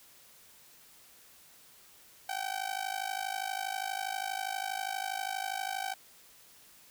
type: tone with amplitude modulation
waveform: sawtooth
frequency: 768 Hz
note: G5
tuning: 36 cents flat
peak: -26 dBFS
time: 2.29-5.94 s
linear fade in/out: 5 ms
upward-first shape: sine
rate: 52.4 Hz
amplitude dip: 90%
effects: white hiss -58 dBFS RMS until 6.9 s